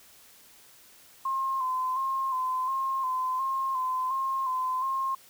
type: tone with vibrato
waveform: sine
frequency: 1046.5 Hz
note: C6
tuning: in tune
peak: -26 dBFS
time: 1.25-5.15 s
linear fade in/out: 5 ms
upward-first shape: square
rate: 1.4 Hz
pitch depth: 35 cents each way
effects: white hiss -55 dBFS RMS until 5.29 s